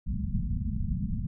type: low-pass noise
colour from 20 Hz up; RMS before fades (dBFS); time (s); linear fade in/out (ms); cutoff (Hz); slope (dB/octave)
pink; -30; 0.06-1.27; 10; 230; 96
effects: none